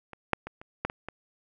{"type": "clicks", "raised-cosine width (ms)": 0.5, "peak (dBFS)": [-27, -7, -22, -29, -12, -22, -21], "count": 7, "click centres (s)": [0.133, 0.333, 0.47, 0.615, 0.85, 0.899, 1.086], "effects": []}